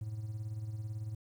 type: tone with tremolo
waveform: triangle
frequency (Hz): 108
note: A2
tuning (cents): -32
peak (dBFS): -32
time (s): 0.01-1.15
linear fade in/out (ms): 5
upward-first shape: sine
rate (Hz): 18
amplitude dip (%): 60
effects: tanh soft clip ceiling -29 dBFS + 11-bit